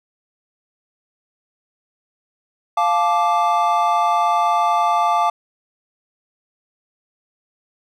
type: chord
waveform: triangle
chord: D minor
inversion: first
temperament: equal with one note detuned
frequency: 698.5 / 869.4 / 1174.7 Hz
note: F5 / A5 / D6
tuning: 0 / -21 / 0 cents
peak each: -17 dBFS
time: 2.77-5.3 s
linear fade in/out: 5 ms
effects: none